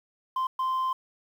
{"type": "tone bursts at uneven times", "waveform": "sine", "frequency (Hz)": 1041, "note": "C6", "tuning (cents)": -9, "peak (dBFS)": -22, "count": 2, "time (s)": [[0.36, 0.47], [0.59, 0.93]], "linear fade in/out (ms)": 5, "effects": ["tanh soft clip ceiling -24 dBFS", "9-bit"]}